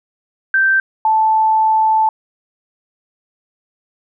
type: tone pair in turn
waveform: sine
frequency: 1562 / 876.6 Hz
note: G6 / A5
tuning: -7 / -7 cents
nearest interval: minor seventh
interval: 1000 cents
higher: first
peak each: -10 dBFS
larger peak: neither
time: 0.54-0.8 / 1.05-2.09 s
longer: second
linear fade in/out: 2 ms
effects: none